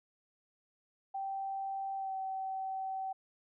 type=tone with pitch glide; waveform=sine; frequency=779 to 766.1 Hz; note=G5 to G5; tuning=-11 to -40 cents; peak=-35 dBFS; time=1.14-3.13 s; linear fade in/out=10 ms; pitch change=-29 cents; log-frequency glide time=1.96-2.14 s; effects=none